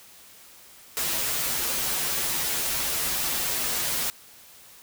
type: noise with comb filter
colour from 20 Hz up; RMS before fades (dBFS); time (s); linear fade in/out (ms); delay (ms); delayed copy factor
white; -27; 0.97-4.1; 0; 10; -0.95
effects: white hiss -50 dBFS RMS until 4.82 s